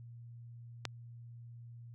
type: click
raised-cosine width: 0.2 ms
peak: -18 dBFS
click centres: 0.853 s
effects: added 118 Hz sine -48 dBFS peak until 1.94 s